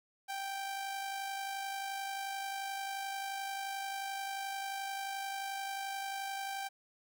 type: tone with amplitude modulation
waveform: sawtooth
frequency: 784 Hz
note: G5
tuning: in tune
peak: -32 dBFS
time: 0.28-6.69 s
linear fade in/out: 20 ms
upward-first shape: sine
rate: 51.4 Hz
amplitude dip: 35%
effects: none